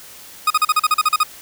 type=tone bursts; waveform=40% pulse; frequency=1244.5 Hz; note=D#6; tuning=in tune; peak=-11 dBFS; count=11; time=0.47-1.234 s; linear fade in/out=5 ms; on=34 ms; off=39 ms; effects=white hiss -40 dBFS RMS until 1.41 s